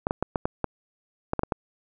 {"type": "clicks", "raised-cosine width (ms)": 1, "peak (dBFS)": -10, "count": 10, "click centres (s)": [0.069, 0.109, 0.226, 0.358, 0.455, 0.643, 1.334, 1.393, 1.434, 1.522], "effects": []}